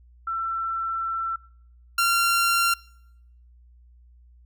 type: tone pair in turn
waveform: sine / sawtooth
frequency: 1342 / 1378.1 Hz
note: E6 / F6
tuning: +31 / -23 cents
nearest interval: unison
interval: 46 cents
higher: second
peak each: -25 / -15 dBFS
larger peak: second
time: 0.27-1.36 / 1.98-2.74 s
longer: first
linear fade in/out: 5 ms
effects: noise-tail reverb RT60 0.8 s tail -25 dB re dry + added 60 Hz sine -50 dBFS peak until 4.45 s